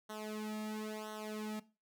sawtooth tone with flanger, 214.6 Hz, A3, 43 cents flat, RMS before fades -42 dBFS, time 0.09-1.6 s, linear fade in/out 10 ms, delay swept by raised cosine 0.41 to 2.01 ms, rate 0.98 Hz, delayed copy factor -1, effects noise-tail reverb RT60 0.3 s tail -18 dB re dry

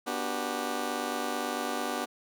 15% pulse chord, G major seventh, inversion first, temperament just, 245 / 294 / 367.5 / 392 Hz, B3 / D4 / F#4 / G4, -14 / +2 / -12 / 0 cents, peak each -29 / -30 / -34 / -31 dBFS, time 0.06-2.06 s, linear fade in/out 20 ms, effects none

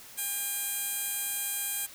15% pulse tone with band-pass filter, 805 Hz, G5, 46 cents sharp, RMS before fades -33 dBFS, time 0.17-1.87 s, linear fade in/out 20 ms, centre 11000 Hz, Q 3.8, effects white hiss -49 dBFS RMS until 1.94 s

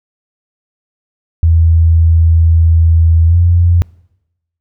sine tone with pitch glide, 82.2 to 86.54 Hz, E2 to F2, -4 to -15 cents, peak -5 dBFS, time 1.43-3.82 s, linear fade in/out 0 ms, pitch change +89 cents, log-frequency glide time 3.27-3.36 s, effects noise-tail reverb RT60 0.9 s tail -25 dB re dry

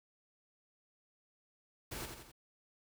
pink noise with echo, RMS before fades -43 dBFS, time 1.91-2.06 s, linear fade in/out 10 ms, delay 86 ms, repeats 3, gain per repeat -5 dB, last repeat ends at 2.318 s, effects none

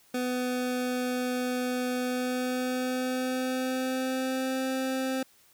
25% pulse tone with pitch glide, 250.2 to 262.3 Hz, B3 to C4, +23 to +4 cents, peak -24 dBFS, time 0.14-5.23 s, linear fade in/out 5 ms, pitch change +81 cents, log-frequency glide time 2.01-4.66 s, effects white hiss -61 dBFS RMS until 5.53 s

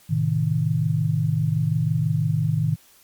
sine chord, A diminished, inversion none, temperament equal with one note detuned, 110 / 130.81 / 156.56 Hz, A2 / C3 / Eb3, 0 / 0 / +11 cents, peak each -24 / -25 / -21 dBFS, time 0.09-2.76 s, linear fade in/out 20 ms, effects white hiss -54 dBFS RMS until 3.03 s + MP3 96 kbps

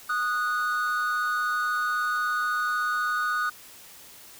triangle tone pair together, 1235.7 / 1472 Hz, D#6 / F#6, -12 / -9 cents, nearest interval minor third, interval 303 cents, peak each -25 dBFS, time 0.09-3.5 s, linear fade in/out 10 ms, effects white hiss -48 dBFS RMS until 4.39 s

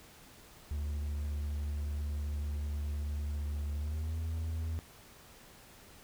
triangle tone with pitch glide, 73.42 to 81 Hz, D2 to E2, 0 to -30 cents, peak -31 dBFS, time 0.71-4.79 s, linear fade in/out 0 ms, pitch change +170 cents, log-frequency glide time 3.77-4.16 s, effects pink hiss -56 dBFS RMS until 6.03 s

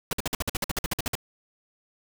pink noise bursts, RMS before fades -27 dBFS, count 15, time 0.11-1.153 s, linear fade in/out 2 ms, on 21 ms, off 52 ms, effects none

